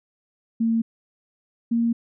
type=tone pair in turn; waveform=sine; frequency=227.4 / 232.6 Hz; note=A#3 / A#3; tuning=-43 / -4 cents; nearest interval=unison; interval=39 cents; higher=second; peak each=-18 dBFS; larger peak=neither; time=0.6-0.82 / 1.71-1.93 s; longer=neither; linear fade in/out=10 ms; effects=none